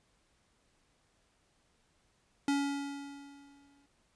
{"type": "tone with exponential decay", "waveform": "square", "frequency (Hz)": 281.6, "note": "C#4", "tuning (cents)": 27, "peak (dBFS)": -27, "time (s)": [2.48, 3.86], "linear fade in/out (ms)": 2, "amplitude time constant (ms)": 300, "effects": ["pink hiss -72 dBFS RMS until 4.15 s", "resampled to 22050 Hz"]}